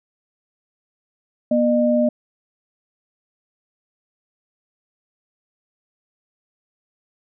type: tone pair together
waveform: sine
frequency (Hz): 240.9 / 607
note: B3 / D#5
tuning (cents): -43 / -43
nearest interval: octave + major third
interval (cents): 1600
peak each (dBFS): -17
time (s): 1.51-2.09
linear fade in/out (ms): 5
effects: none